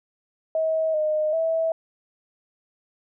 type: tone with pitch steps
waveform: sine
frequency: 639 / 615 / 651 Hz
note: D#5 / D#5 / E5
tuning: +46 / -20 / -22 cents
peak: -20 dBFS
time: 0.55-1.72 s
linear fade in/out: 2 ms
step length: 390 ms
effects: none